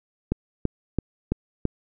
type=click train; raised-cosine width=3 ms; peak=-9 dBFS; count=5; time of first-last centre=0.32-1.653 s; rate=3 Hz; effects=none